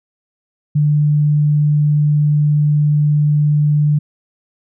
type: tone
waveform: sine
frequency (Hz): 148.6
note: D3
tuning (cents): +21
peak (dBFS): -10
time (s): 0.75-3.99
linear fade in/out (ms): 10
effects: none